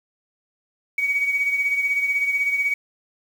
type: beating tone pair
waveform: sine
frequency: 2255 / 2271 Hz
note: C#7 / C#7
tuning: +29 / +41 cents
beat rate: 16 Hz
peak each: -19 / -26 dBFS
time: 0.98-2.74 s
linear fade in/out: 5 ms
effects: tanh soft clip ceiling -13 dBFS + 7-bit